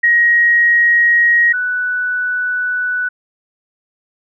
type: tone pair in turn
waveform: sine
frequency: 1888 / 1485.7 Hz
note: A#6 / F#6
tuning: +22 / +7 cents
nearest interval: major third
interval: 415 cents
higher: first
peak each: -8 / -15 dBFS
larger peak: first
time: 0.03-1.53 / 1.53-3.09 s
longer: second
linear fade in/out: 10 ms
effects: none